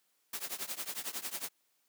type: noise with tremolo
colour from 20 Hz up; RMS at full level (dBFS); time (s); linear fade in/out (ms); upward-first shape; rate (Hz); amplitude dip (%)
white; -36; 0.33-1.49; 5; triangle; 11; 95
effects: white hiss -75 dBFS RMS until 1.88 s + high-pass 200 Hz 12 dB/octave